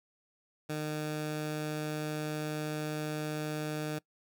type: tone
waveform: 15% pulse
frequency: 152.6 Hz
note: D#3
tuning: 33 cents flat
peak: -27 dBFS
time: 0.69-3.99 s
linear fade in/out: 10 ms
effects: noise-tail reverb RT60 0.1 s tail -22 dB re dry